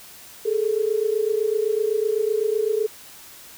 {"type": "tone pair together", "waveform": "sine", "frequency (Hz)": [417.4, 445.3], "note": ["G#4", "A4"], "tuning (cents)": [9, 21], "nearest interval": "minor second", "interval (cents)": 112, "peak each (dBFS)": -22, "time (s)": [0.45, 2.87], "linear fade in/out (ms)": 10, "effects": ["white hiss -44 dBFS RMS until 3.57 s"]}